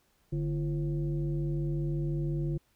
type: tone with frequency modulation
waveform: sine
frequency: 146.83 Hz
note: D3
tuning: in tune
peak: -28 dBFS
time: 0.32-2.58 s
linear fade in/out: 10 ms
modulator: 194 Hz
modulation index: 0.82
effects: pink hiss -70 dBFS RMS until 2.75 s